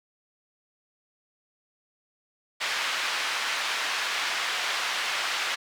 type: band-pass noise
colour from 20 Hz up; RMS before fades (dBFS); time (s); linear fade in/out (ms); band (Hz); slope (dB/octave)
pink; -29; 2.6-5.56; 20; 1300 to 4200; 12
effects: none